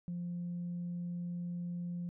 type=tone; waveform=sine; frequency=174.61 Hz; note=F3; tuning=in tune; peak=-35 dBFS; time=0.08-2.09 s; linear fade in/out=0 ms; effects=tanh soft clip ceiling -33 dBFS